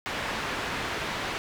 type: low-pass noise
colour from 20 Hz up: white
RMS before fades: -32 dBFS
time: 0.06-1.38 s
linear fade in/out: 0 ms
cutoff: 2300 Hz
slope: 12 dB/octave
effects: none